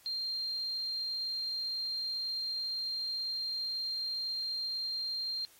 sine tone, 4186 Hz, C8, in tune, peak -33 dBFS, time 0.06-5.45 s, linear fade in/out 0 ms, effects white hiss -61 dBFS RMS until 5.59 s + AAC 48 kbps

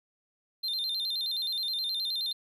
triangle tone with vibrato, 3871 Hz, B7, 35 cents flat, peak -28 dBFS, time 0.63-2.33 s, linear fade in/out 10 ms, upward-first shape square, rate 9.5 Hz, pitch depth 120 cents each way, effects none

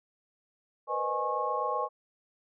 sine tone cluster, 481 / 509 / 613 / 833 / 1090 Hz, B4 / C5 / D#5 / G#5 / C#6, -46 / -48 / -26 / +5 / -29 cents, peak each -38 / -36 / -36 / -34 / -31 dBFS, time 0.87-1.89 s, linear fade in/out 50 ms, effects none

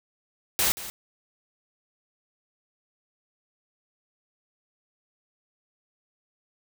white noise with echo, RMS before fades -23 dBFS, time 0.59-0.72 s, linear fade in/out 0 ms, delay 180 ms, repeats 1, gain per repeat -14 dB, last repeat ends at 0.9 s, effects none

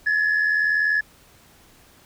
sine tone pair together, 1700 / 1780.4 Hz, G#6 / A6, +40 / +20 cents, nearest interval minor second, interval 80 cents, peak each -17 / -23 dBFS, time 0.06-1.01 s, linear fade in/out 10 ms, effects tanh soft clip ceiling -14 dBFS + pink hiss -53 dBFS RMS until 2.05 s

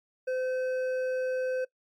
sine tone with hard clipping, 513 Hz, C5, 34 cents flat, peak -29 dBFS, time 0.27-1.65 s, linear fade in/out 10 ms, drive 7 dB, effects noise-tail reverb RT60 0.1 s tail -21 dB re dry + MP3 96 kbps

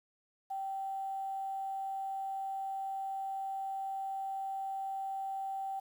sine tone with quantisation, 777 Hz, G5, 16 cents flat, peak -35 dBFS, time 0.5-5.8 s, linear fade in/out 10 ms, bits 10, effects none

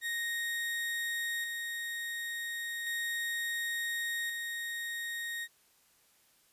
35% pulse tone with tremolo, 1864.7 Hz, A#6, in tune, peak -31 dBFS, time 0.01-5.48 s, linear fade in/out 50 ms, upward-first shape square, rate 0.35 Hz, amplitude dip 30%, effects white hiss -67 dBFS RMS until 6.52 s + resampled to 32000 Hz

